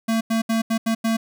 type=tone bursts at uneven times; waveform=square; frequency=225.5 Hz; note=A3; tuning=43 cents sharp; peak=-19 dBFS; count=6; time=0.08-0.21 / 0.3-0.42 / 0.49-0.62 / 0.7-0.78 / 0.86-0.95 / 1.04-1.17 s; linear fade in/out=10 ms; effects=none